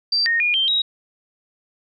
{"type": "tone with pitch steps", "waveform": "sine", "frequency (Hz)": [4685, 1852, 2434, 3146, 3815], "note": ["D8", "A#6", "D#7", "G7", "A#7"], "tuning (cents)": [-5, -12, -39, 6, 39], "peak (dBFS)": -16, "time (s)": [0.12, 0.82], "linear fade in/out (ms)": 5, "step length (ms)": 140, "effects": []}